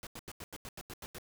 pink noise bursts, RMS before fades -45 dBFS, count 10, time 0.03-1.184 s, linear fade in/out 0 ms, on 38 ms, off 86 ms, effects none

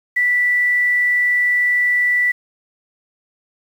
sine tone with quantisation, 1967 Hz, B6, 7 cents flat, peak -13 dBFS, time 0.16-2.32 s, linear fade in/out 10 ms, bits 7, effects none

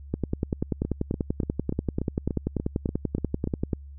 two click trains, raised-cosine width 3 ms, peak -15 / -12 dBFS, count 10 / 38, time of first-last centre 0.85-3.474 / 0.14-3.732 s, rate 3.43 / 10.3 Hz, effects added 70 Hz sine -40 dBFS peak until 3.98 s

